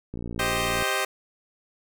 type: click train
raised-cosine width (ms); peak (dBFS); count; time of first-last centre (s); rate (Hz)
3; -21; 41; 0.14-0.824; 58.5
type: chord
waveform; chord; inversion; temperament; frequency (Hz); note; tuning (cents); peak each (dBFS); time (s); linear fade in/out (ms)
10% pulse; C minor; second; equal; 392 / 523.3 / 622.3; G4 / C5 / Eb5; 0 / 0 / 0; -20; 0.39-1.05; 5
effects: none